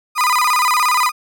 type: tone with vibrato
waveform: 35% pulse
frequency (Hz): 1108.7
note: C#6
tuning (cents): 0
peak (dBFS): -11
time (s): 0.15-1.12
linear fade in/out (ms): 50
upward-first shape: square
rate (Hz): 17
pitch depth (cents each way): 180
effects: none